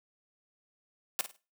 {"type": "noise with echo", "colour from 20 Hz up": "white", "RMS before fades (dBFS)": -29, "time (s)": [1.19, 1.21], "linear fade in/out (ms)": 0, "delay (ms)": 51, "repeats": 3, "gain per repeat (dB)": -12, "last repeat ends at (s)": 1.363, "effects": ["noise-tail reverb RT60 0.3 s tail -17 dB re dry", "high-pass 200 Hz 12 dB/octave"]}